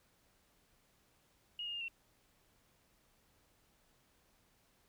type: tone with pitch steps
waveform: sine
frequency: 2873 / 2840 / 2817 / 2717 Hz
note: F7 / F7 / F7 / F7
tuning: +48 / +28 / +14 / -48 cents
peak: -39 dBFS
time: 1.59-1.882 s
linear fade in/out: 2 ms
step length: 73 ms
effects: pink hiss -72 dBFS RMS until 4.88 s